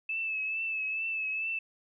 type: tone with vibrato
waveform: sine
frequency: 2617 Hz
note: E7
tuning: 13 cents flat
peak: -30 dBFS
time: 0.09-1.59 s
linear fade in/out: 5 ms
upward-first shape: triangle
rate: 2.3 Hz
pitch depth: 43 cents each way
effects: none